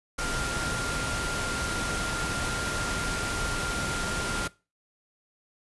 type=tone in noise; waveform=sine; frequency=1396.9 Hz; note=F6; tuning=in tune; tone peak=-33 dBFS; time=0.18-4.48 s; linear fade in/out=10 ms; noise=pink; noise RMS=-31 dBFS; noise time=0.18-4.48 s; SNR=-5 dB; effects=noise-tail reverb RT60 0.3 s tail -21 dB re dry + resampled to 24000 Hz